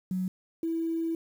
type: tone pair in turn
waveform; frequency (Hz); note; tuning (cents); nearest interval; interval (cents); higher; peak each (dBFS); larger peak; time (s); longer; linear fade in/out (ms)
sine; 185 / 329; F#3 / E4; 0 / -3; minor seventh; 997; second; -27; neither; 0.11-0.28 / 0.63-1.15; second; 2
effects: 9-bit